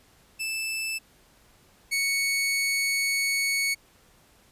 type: tone pair in turn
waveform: sawtooth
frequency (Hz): 2637 / 2220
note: E7 / C#7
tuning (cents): 0 / +2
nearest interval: minor third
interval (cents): 298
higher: first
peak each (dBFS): -25 / -20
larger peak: second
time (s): 0.39-0.99 / 1.91-3.75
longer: second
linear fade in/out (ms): 20
effects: pink hiss -59 dBFS RMS until 4.51 s + resampled to 32000 Hz